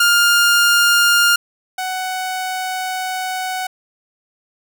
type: tone pair in turn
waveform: sawtooth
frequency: 1407 / 745.3 Hz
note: F6 / F#5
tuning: +12 / +12 cents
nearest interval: major seventh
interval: 1100 cents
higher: first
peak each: -7 / -17 dBFS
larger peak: first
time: 0-1.36 / 1.78-3.67 s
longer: second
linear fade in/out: 5 ms
effects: none